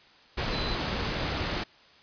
sine tone in noise, 4031 Hz, B7, 35 cents sharp, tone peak -36 dBFS, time 0.52-0.75 s, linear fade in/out 10 ms, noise pink, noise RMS -30 dBFS, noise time 0.37-1.64 s, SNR -9 dB, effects white hiss -56 dBFS RMS until 2.02 s + resampled to 11025 Hz

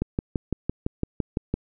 click train, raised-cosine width 3 ms, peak -11 dBFS, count 10, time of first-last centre 0.02-1.54 s, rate 5.92 Hz, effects none

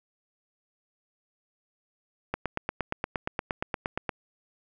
click train, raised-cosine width 0.5 ms, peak -13 dBFS, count 16, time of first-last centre 2.34-4.092 s, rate 8.56 Hz, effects none

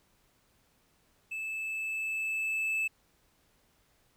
triangle tone with level ramp, 2622 Hz, E7, 10 cents flat, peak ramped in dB -33 to -26 dBFS, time 1.31-2.88 s, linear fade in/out 10 ms, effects pink hiss -69 dBFS RMS until 4.16 s

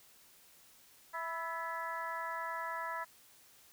harmonic tone with a mistuned harmonic, 329.6 Hz, E4, in tune, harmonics 2 / 3 / 4 / 5 / 6, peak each -46 / -40 / -43 / -44 / -47 dBFS, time 1.13-3.05 s, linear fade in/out 20 ms, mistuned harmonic 5, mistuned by +55 cents, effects white hiss -62 dBFS RMS until 3.72 s

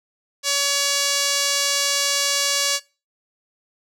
sawtooth tone with band-pass filter, 565 Hz, C#5, 33 cents sharp, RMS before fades -21 dBFS, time 0.43-2.8 s, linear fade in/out 50 ms, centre 5700 Hz, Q 1.3, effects noise-tail reverb RT60 0.3 s tail -20 dB re dry

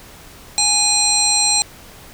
harmonic tone, 825 Hz, G#5, 12 cents flat, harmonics 1 / 3 / 5 / 7 / 9 / 10, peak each -24 / -26 / -17 / -23 / -19 / -20 dBFS, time 0.58-1.62 s, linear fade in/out 0 ms, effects pink hiss -41 dBFS RMS until 2.13 s

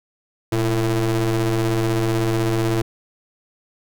35% pulse ring-modulated tone, 110 Hz, A2, in tune, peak -13 dBFS, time 0.52-2.82 s, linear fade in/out 5 ms, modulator 228 Hz, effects none

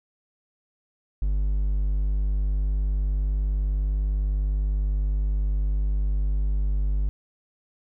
triangle tone, 49.91 Hz, G1, 32 cents sharp, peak -19 dBFS, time 1.22-7.09 s, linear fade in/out 0 ms, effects none

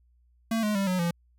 square tone with pitch steps, 225.8 / 210.7 / 196.57 / 183.41 / 171.12 Hz, A3 / G#3 / G3 / F#3 / F3, +45 / +25 / +5 / -15 / -35 cents, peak -25 dBFS, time 0.51-1.11 s, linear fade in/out 5 ms, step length 120 ms, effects added 60 Hz sine -60 dBFS peak until 1.38 s

